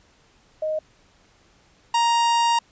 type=tone pair in turn; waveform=sine / 45% pulse; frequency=622.3 / 935.2 Hz; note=D#5 / A#5; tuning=0 / +5 cents; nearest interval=perfect fifth; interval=705 cents; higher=second; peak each=-22 / -17 dBFS; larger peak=second; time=0.62-0.79 / 1.94-2.59 s; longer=second; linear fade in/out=5 ms; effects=pink hiss -58 dBFS RMS until 2.71 s + resampled to 16000 Hz